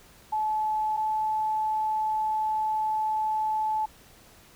sine tone pair in turn, 862 / 865.9 Hz, A5 / A5, -36 / -28 cents, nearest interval unison, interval 8 cents, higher second, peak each -24 dBFS, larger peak neither, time 0.32-0.97 / 0.97-3.86 s, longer second, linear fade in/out 10 ms, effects pink hiss -54 dBFS RMS until 4.55 s

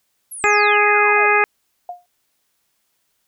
sine exponential sweep, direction down, 11710 to 559 Hz, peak -29 dBFS, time 0.31-1.27 s, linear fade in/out 10 ms
harmonic tone, 415.3 Hz, G#4, in tune, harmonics 1 / 2 / 3 / 4 / 5 / 6, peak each -19 / -19 / -19 / -19 / -19 / -19 dBFS, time 0.44-1.44 s, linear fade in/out 0 ms
sine tone with exponential decay, 710 Hz, F5, 28 cents sharp, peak -23 dBFS, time 1.89-2.06 s, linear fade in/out 2 ms, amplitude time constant 36 ms
effects white hiss -68 dBFS RMS until 3.27 s

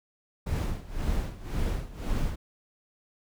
brown noise with tremolo, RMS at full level -27 dBFS, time 0.46-2.36 s, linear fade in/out 10 ms, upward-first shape sine, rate 1.9 Hz, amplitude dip 85%, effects none

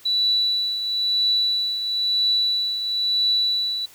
sine tone with tremolo, 3951 Hz, B7, in tune, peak -16 dBFS, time 0.05-3.86 s, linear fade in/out 10 ms, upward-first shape triangle, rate 1 Hz, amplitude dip 60%, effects white hiss -49 dBFS RMS until 3.94 s

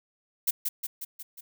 violet noise with echo, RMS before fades -24 dBFS, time 0.47-0.51 s, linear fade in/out 10 ms, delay 180 ms, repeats 5, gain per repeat -4 dB, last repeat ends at 1.41 s, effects none

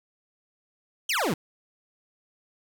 25% pulse exponential sweep, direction down, 3322 to 136.7 Hz, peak -20 dBFS, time 1.09-1.34 s, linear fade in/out 5 ms, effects 8-bit

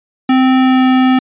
square tone with pitch glide, 259.8 to 258 Hz, C4 to C4, -12 to -24 cents, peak -8 dBFS, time 0.29-1.19 s, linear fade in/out 5 ms, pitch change -12 cents, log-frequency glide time 0.58-0.84 s, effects resampled to 8000 Hz

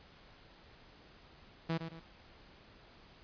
sawtooth tone with echo, 164 Hz, E3, 9 cents flat, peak -28 dBFS, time 1.69-1.78 s, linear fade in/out 10 ms, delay 110 ms, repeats 2, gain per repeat -8 dB, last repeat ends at 2 s, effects pink hiss -59 dBFS RMS until 3.23 s + resampled to 11025 Hz

